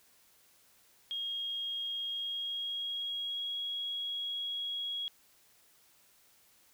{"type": "tone with pitch glide", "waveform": "sine", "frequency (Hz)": [3261, 3314], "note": ["G#7", "G#7"], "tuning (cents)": [-32, -4], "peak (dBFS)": -34, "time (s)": [1.11, 5.08], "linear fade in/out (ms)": 0, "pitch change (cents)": 28, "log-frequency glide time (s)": [2.07, 3.6], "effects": ["white hiss -65 dBFS RMS until 6.73 s"]}